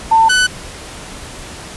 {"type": "tone pair in turn", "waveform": ["sine", "sawtooth"], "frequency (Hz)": [896, 1497.3], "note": ["A5", "F#6"], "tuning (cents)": [31, 20], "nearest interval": "major sixth", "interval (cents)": 889, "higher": "second", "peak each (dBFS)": -6, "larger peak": "neither", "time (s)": [[0.11, 0.29], [0.29, 0.47]], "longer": "neither", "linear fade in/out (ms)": 10, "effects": ["pink hiss -31 dBFS RMS until 1.76 s", "resampled to 24000 Hz"]}